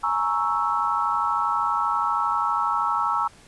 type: chord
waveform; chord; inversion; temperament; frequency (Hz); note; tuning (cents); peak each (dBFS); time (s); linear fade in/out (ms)
sine; A# half-diminished seventh; third; equal with one note detuned; 839.8 / 932.3 / 1108.7 / 1318.5; G#5 / A#5 / C#6 / E6; +19 / 0 / 0 / 0; -29 / -26 / -27 / -24; 0.03-3.28; 10
effects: pink hiss -51 dBFS RMS until 3.47 s + resampled to 24000 Hz